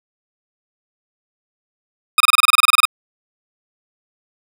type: tone bursts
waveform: 20% pulse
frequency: 1244.5 Hz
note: D#6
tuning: in tune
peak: -4 dBFS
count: 14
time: 2.18-2.853 s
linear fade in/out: 2 ms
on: 23 ms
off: 27 ms
effects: none